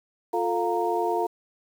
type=tone cluster; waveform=sine; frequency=352.4 / 442.6 / 703 / 928 Hz; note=F4 / A4 / F5 / A#5; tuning=+16 / +10 / +11 / -8 cents; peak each=-28 dBFS; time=0.33-1.27 s; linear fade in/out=10 ms; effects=8-bit

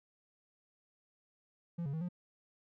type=tone with pitch steps; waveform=triangle; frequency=170.3 / 139.2 / 160 / 177.2 Hz; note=F3 / C#3 / D#3 / F3; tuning=-43 / +8 / +49 / +25 cents; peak=-33 dBFS; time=1.78-2.088 s; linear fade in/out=10 ms; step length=77 ms; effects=none

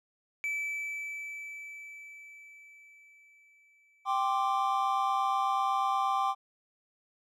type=tone with exponential decay; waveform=triangle; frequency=2311 Hz; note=D7; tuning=28 cents flat; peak=-28 dBFS; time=0.44-4.58 s; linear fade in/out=0 ms; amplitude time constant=900 ms
type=chord; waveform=triangle; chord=G suspended fourth; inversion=none; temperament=equal; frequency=784 / 1046.5 / 1174.7 Hz; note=G5 / C6 / D6; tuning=0 / 0 / 0 cents; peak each=-28 / -30 / -29 dBFS; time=4.05-6.35 s; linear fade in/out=50 ms
effects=none

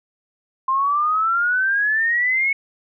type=exponential sweep; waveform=sine; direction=up; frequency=1046.5 to 2217 Hz; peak=-16 dBFS; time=0.68-2.53 s; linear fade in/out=5 ms; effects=none

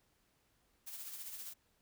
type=noise with tremolo; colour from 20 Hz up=blue; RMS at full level=-45 dBFS; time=0.86-1.54 s; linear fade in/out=20 ms; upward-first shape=sine; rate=15 Hz; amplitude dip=45%; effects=pink hiss -75 dBFS RMS until 1.81 s

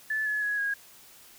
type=tone with pitch steps; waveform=sine; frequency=1740 / 1706.2 / 1673 / 1640.4 Hz; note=A6 / G#6 / G#6 / G#6; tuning=-20 / +46 / +12 / -22 cents; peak=-26 dBFS; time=0.1-0.74 s; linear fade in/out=5 ms; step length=160 ms; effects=white hiss -53 dBFS RMS until 1.38 s

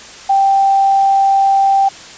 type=tone; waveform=sine; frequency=784 Hz; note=G5; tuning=in tune; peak=-8 dBFS; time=0.29-1.89 s; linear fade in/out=10 ms; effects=white hiss -34 dBFS RMS until 2.17 s + resampled to 16000 Hz

